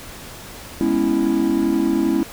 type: chord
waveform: triangle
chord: C# minor seventh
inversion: second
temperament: equal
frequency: 207.7 / 246.9 / 277.2 / 329.6 Hz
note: G#3 / B3 / C#4 / E4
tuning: 0 / 0 / 0 / 0 cents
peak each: -22 / -22 / -19 / -17 dBFS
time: 0.81-2.23 s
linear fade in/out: 0 ms
effects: pink hiss -37 dBFS RMS until 2.32 s